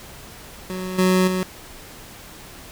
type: tone with level steps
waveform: 25% pulse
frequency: 185 Hz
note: F#3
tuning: in tune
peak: -23 / -11 / -17 dBFS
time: 0.7-1.43 s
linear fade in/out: 0 ms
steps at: 0.98 / 1.27 s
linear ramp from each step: 10 ms
effects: pink hiss -41 dBFS RMS until 2.71 s